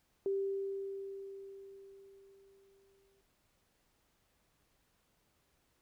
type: tone with exponential decay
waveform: sine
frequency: 392 Hz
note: G4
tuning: in tune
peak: -30 dBFS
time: 0.26-3.21 s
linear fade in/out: 1 ms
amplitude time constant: 640 ms
effects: pink hiss -75 dBFS RMS until 5.81 s